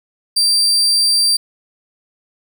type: tone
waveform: 35% pulse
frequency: 4699 Hz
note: D8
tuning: in tune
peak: -10 dBFS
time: 0.36-1.37 s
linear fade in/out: 10 ms
effects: none